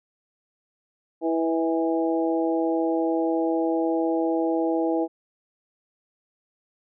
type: harmonic tone with a mistuned harmonic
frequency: 164.1 Hz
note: E3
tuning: 8 cents flat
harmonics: 2 / 3 / 4 / 5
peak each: -23 / -27 / -29 / -31 dBFS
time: 1.21-5.08 s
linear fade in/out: 50 ms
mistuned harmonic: 4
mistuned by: -15 cents
effects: none